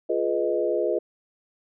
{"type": "chord", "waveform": "sine", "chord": "F half-diminished seventh", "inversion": "none", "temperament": "equal with one note detuned", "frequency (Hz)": [349.2, 421.1, 493.9, 622.3], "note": ["F4", "Ab4", "Cb5", "Eb5"], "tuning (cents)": [0, 24, 0, 0], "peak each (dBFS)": -27, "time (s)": [0.09, 0.99], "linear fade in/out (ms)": 10, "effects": []}